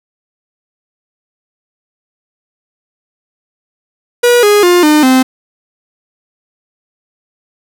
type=tone with pitch steps; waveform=45% pulse; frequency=483.5 / 413.7 / 353.9 / 302.8 / 259.1 Hz; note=B4 / G#4 / F4 / D#4 / C4; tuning=-37 / -7 / +23 / -47 / -17 cents; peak=-5 dBFS; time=4.23-5.23 s; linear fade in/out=10 ms; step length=200 ms; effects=none